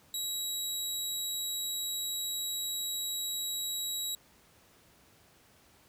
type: tone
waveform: 20% pulse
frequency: 3869 Hz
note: B7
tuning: 36 cents flat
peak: -27 dBFS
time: 0.14-4.15 s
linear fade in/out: 2 ms
effects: pink hiss -62 dBFS RMS until 5.88 s + high-pass 60 Hz 12 dB/octave